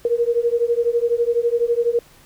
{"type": "beating tone pair", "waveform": "sine", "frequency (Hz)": [466.2, 478.2], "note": ["A#4", "A#4"], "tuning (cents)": [0, 44], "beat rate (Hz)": 12, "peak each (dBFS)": -19, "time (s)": [0.05, 1.99], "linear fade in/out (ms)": 2, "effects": ["pink hiss -50 dBFS RMS until 2.25 s"]}